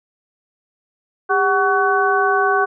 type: harmonic tone with a mistuned harmonic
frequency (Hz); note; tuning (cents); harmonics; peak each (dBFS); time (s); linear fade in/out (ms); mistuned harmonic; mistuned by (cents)
375.8; F#4; +27; 1 / 2 / 3 / 4; -19 / -19 / -19 / -19; 1.29-2.66; 20; 1; +110
effects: none